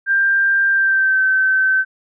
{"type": "tone with pitch glide", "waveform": "sine", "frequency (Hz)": [1587, 1538.3], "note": ["G6", "G6"], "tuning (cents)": [21, -33], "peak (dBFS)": -12, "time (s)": [0.06, 1.85], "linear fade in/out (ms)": 50, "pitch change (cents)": -54, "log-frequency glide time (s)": [0.7, 1.22], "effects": []}